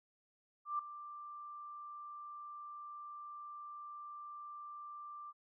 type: tone with ADSR envelope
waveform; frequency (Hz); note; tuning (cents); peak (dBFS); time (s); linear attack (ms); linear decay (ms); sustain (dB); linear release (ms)
sine; 1181; D6; +9; -32; 0.65-5.33; 140; 4; -14; 36
effects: none